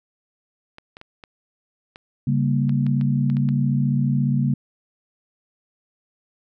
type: clicks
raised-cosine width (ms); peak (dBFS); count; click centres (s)
0.3; -24; 11; 0.784 / 0.969 / 1.014 / 1.238 / 1.959 / 2.694 / 2.866 / 3.012 / 3.3 / 3.369 / 3.489
type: chord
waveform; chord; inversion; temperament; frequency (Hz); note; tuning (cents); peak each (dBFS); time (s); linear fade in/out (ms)
sine; G diminished; second; equal; 138.59 / 196 / 233.1; Db3 / G3 / Bb3; 0 / 0 / 0; -19 / -25 / -23; 2.27-4.54; 5
effects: none